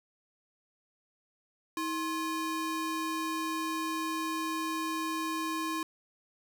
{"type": "ring-modulated tone", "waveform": "square", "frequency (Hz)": 691, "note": "F5", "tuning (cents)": -19, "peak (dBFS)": -29, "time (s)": [1.77, 5.83], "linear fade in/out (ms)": 2, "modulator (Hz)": 371, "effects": []}